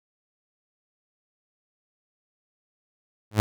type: tone with exponential growth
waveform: sawtooth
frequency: 106 Hz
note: G#2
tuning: 36 cents sharp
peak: -9 dBFS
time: 3.31-3.4 s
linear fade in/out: 0 ms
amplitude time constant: 19 ms
effects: none